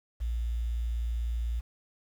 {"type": "tone", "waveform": "sine", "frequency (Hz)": 58, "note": "A#1", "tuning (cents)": -8, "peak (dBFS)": -28, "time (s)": [0.2, 1.61], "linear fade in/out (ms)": 20, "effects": ["9-bit"]}